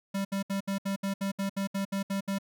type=tone bursts; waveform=square; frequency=196.4 Hz; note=G3; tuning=4 cents sharp; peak=-29 dBFS; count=13; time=0.14-2.386 s; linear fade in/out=10 ms; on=110 ms; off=68 ms; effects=none